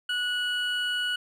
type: tone pair together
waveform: triangle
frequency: 1467.5 / 2935 Hz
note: F#6 / F#7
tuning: -15 / -15 cents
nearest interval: octave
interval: 1200 cents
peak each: -27 dBFS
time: 0.09-1.16 s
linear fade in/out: 5 ms
effects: none